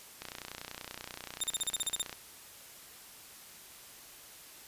click train, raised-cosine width 0.2 ms, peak -23 dBFS, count 59, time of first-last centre 0.22-2.128 s, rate 30.4 Hz
15% pulse tone bursts, 3649 Hz, A#7, 38 cents flat, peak -22 dBFS, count 10, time 1.41-2.022 s, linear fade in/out 5 ms, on 27 ms, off 38 ms
effects white hiss -52 dBFS RMS until 4.67 s + resampled to 32000 Hz

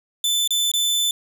sawtooth tone with dropouts, 3520 Hz, A7, in tune, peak -15 dBFS, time 0.24-1.11 s, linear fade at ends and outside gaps 2 ms, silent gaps 0.476-0.506 / 0.716-0.737 s, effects none

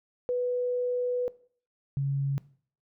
sine tone pair in turn, 493.9 / 138.6 Hz, B4 / C#3, 0 / 0 cents, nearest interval octave + minor seventh, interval 2200 cents, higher first, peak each -25 dBFS, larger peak neither, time 0.29-1.28 / 1.97-2.38 s, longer first, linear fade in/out 0 ms, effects noise-tail reverb RT60 0.5 s tail -20 dB re dry

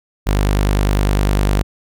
sawtooth tone, 49.92 Hz, G1, 32 cents sharp, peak -9 dBFS, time 0.26-1.63 s, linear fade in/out 20 ms, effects none

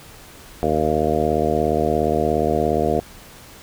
harmonic tone, 77.1 Hz, D#2, 15 cents flat, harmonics 1 / 2 / 3 / 4 / 5 / 6 / 7 / 8 / 9, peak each -28 / -28 / -26 / -27 / -24 / -23 / -28 / -26 / -23 dBFS, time 0.63-3 s, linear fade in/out 0 ms, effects pink hiss -43 dBFS RMS until 3.62 s

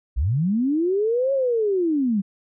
sine linear two-way sweep, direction up then down, 50.6 to 554.4 to 186.6 Hz, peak -18 dBFS, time 0.16-2.22 s, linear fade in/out 20 ms, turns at 1.33 s, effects none

